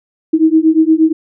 sine beating tone pair, 314.5 / 323 Hz, D#4 / E4, +19 / -35 cents, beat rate 8.5 Hz, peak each -10 dBFS, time 0.33-1.13 s, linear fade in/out 10 ms, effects none

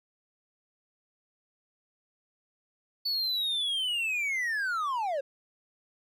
triangle linear sweep, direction down, 4500 to 521 Hz, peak -26 dBFS, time 3.05-5.21 s, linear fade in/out 10 ms, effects none

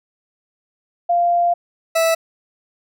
sine / 40% pulse tone pair in turn, 695 / 656 Hz, F5 / E5, -9 / -9 cents, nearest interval minor second, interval 100 cents, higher first, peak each -13 dBFS, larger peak neither, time 1.09-1.54 / 1.95-2.15 s, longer first, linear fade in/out 10 ms, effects none

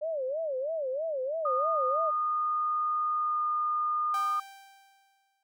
sine tone with vibrato, 580 Hz, D5, 22 cents flat, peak -29 dBFS, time 0.01-2.11 s, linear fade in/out 20 ms, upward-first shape sine, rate 3.1 Hz, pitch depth 220 cents each way
sine tone with pitch glide, 1226 to 1218.9 Hz, D#6 to D#6, -26 to -36 cents, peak -26 dBFS, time 1.45-4.4 s, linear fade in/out 5 ms, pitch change -10 cents, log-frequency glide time 3.15-3.42 s
sawtooth tone with exponential decay, 784 Hz, G5, in tune, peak -32 dBFS, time 4.14-5.43 s, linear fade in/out 2 ms, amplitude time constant 280 ms
effects none

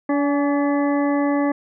harmonic tone with a mistuned harmonic, 286.7 Hz, D4, 42 cents flat, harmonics 1 / 2 / 3 / 4 / 6 / 7, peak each -18 / -24 / -28 / -30 / -34 / -35 dBFS, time 0.09-1.52 s, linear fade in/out 5 ms, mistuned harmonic 3, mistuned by -35 cents, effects none

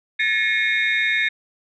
sine tone cluster, 1734 / 1854 / 2173 / 2422 / 3701 Hz, A6 / A#6 / C#7 / D#7 / A#7, -26 / -10 / -35 / -47 / -13 cents, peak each -22 / -27 / -20 / -28 / -27 dBFS, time 0.19-1.29 s, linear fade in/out 10 ms, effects tanh soft clip ceiling -8 dBFS

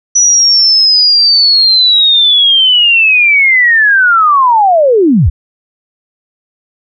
sine linear sweep, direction down, 5920 to 52.8 Hz, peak -4 dBFS, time 0.15-5.3 s, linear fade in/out 10 ms, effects none

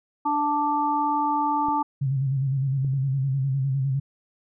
harmonic tone, 293.7 Hz, D4, in tune, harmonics 1 / 3 / 4, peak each -28 / -22 / -28 dBFS, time 0.25-1.83 s, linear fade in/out 10 ms
clicks, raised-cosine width 3 ms, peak -26 / -27 / -34 dBFS, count 3, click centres 1.685 / 2.847 / 2.936 s
sine tone with vibrato, 135.1 Hz, C#3, 44 cents flat, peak -21 dBFS, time 2.01-4 s, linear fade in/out 10 ms, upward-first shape square, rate 9.8 Hz, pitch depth 52 cents each way
effects none

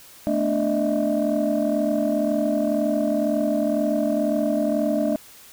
sine tone cluster, 221.1 / 248.5 / 293.4 / 609 / 651 Hz, A3 / B3 / D4 / D#5 / E5, +9 / +11 / -2 / -37 / -22 cents, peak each -24 / -32 / -23 / -24 / -26 dBFS, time 0.27-5.16 s, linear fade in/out 0 ms, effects tanh soft clip ceiling -12 dBFS + white hiss -47 dBFS RMS until 5.52 s

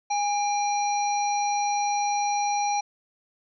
harmonic tone with a mistuned harmonic, 820 Hz, G#5, 22 cents flat, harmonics 1 / 3 / 5 / 7, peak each -23 / -35 / -38 / -33 dBFS, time 0.1-2.81 s, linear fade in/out 10 ms, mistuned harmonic 3, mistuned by -51 cents, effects none

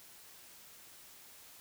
silence, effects white hiss -56 dBFS RMS until 1.6 s

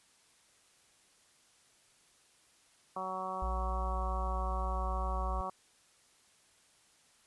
harmonic tone, 187.4 Hz, F#3, 22 cents sharp, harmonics 1 / 2 / 3 / 4 / 5 / 6 / 7, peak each -48 / -48 / -44 / -41 / -43 / -39 / -50 dBFS, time 2.96-5.5 s, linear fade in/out 5 ms
sine tone, 58.27 Hz, A#1, in tune, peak -33 dBFS, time 3.42-5.41 s, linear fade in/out 0 ms
effects white hiss -66 dBFS RMS until 7.26 s + resampled to 24000 Hz

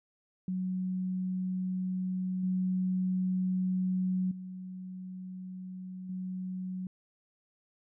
sine tone with level steps, 185 Hz, F#3, in tune, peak -30 / -27 / -39 / -34 dBFS, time 0.48-6.87 s, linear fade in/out 2 ms, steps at 2.43 / 4.31 / 6.09 s, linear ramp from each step 5 ms, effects none

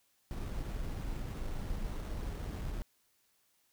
brown noise with sample-and-hold, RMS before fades -38 dBFS, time 0.31-2.82 s, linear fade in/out 0 ms, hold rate 4900 Hz, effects white hiss -73 dBFS RMS until 3.72 s

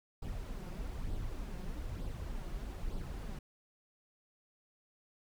brown noise with flanger, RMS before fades -40 dBFS, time 0.22-3.39 s, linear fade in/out 5 ms, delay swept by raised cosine 0.22 to 5.62 ms, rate 1.1 Hz, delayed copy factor +0.5, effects none

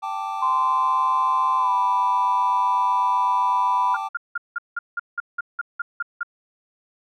triangle chord, G suspended second, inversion none, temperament equal, 784 / 880 / 1174.7 Hz, G5 / A5 / D6, 0 / 0 / 0 cents, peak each -28 dBFS, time 0.02-4.09 s, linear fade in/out 20 ms
sine tone with pitch glide, 1034 to 987.9 Hz, C6 to B5, -21 to 0 cents, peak -18 dBFS, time 0.42-3.95 s, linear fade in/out 5 ms, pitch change -79 cents, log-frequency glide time 1.58-1.71 s
sine tone bursts, 1406 Hz, F6, 11 cents sharp, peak -22 dBFS, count 12, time 3.94-6.232 s, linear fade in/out 5 ms, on 26 ms, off 180 ms
effects none

